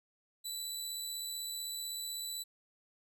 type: tone with amplitude modulation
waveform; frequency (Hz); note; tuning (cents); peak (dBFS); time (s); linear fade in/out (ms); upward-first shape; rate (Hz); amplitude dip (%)
20% pulse; 3969; B7; +8; -31; 0.44-2.44; 20; sine; 75.9; 30
effects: none